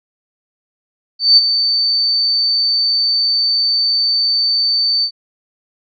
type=tone with ADSR envelope; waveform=sine; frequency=4557 Hz; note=C#8; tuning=47 cents sharp; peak=-3 dBFS; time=1.19-5.11 s; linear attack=180 ms; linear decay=29 ms; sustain=-9 dB; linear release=76 ms; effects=none